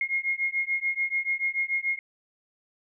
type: beating tone pair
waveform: sine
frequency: 2144 / 2150.9 Hz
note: C7 / C7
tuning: +42 / +47 cents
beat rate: 6.9 Hz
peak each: -28 dBFS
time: 0.01-1.99 s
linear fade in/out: 2 ms
effects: none